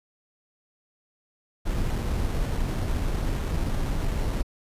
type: noise with sample-and-hold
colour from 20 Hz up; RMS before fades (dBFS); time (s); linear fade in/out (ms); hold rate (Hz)
brown; -26; 1.65-4.43; 20; 4900
effects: resampled to 32000 Hz